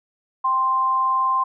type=tone pair together; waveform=sine; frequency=784 / 1046.5 Hz; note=G5 / C6; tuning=0 / 0 cents; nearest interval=perfect fourth; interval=500 cents; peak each=-29 / -17 dBFS; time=0.44-1.44 s; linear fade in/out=10 ms; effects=none